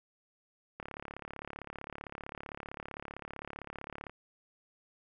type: click train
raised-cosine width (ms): 0.5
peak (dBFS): -26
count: 118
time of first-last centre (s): 0.8-4.096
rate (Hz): 35.5
effects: none